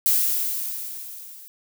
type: noise with level ramp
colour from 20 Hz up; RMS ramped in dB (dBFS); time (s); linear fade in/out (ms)
violet; -18 to -44; 0.06-1.48; 0
effects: none